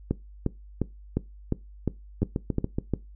two click trains, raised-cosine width 3 ms, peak -13 / -11 dBFS, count 5 / 9, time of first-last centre 2.22-2.785 / 0.11-2.937 s, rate 7.08 / 2.83 Hz, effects noise-tail reverb RT60 0.2 s tail -19 dB re dry + added 50 Hz sine -44 dBFS peak until 3.15 s

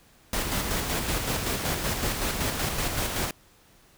pink noise with tremolo, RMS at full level -27 dBFS, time 0.33-3.31 s, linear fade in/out 2 ms, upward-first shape square, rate 5.3 Hz, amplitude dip 35%, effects pink hiss -58 dBFS RMS until 3.97 s

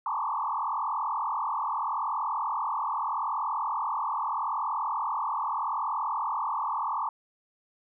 sine tone with frequency modulation, 1019 Hz, C6, 46 cents flat, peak -27 dBFS, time 0.06-7.09 s, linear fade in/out 2 ms, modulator 40.8 Hz, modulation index 4.2, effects none

